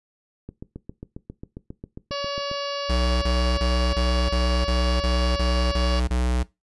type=click train; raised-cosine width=3 ms; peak=-22 dBFS; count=16; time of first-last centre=0.49-2.514 s; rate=7.41 Hz
type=harmonic tone; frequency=566 Hz; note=C#5; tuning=36 cents sharp; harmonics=1 / 2 / 3 / 4 / 5 / 6 / 7 / 8 / 9 / 10; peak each=-29 / -32 / -39 / -43 / -36 / -44 / -41 / -37 / -39 / -46 dBFS; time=2.11-6 s; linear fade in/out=5 ms
type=tone bursts; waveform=square; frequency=61.74 Hz; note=B1; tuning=in tune; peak=-21 dBFS; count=10; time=2.89-6.433 s; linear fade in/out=10 ms; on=330 ms; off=27 ms
effects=noise-tail reverb RT60 0.2 s tail -19 dB re dry + resampled to 24000 Hz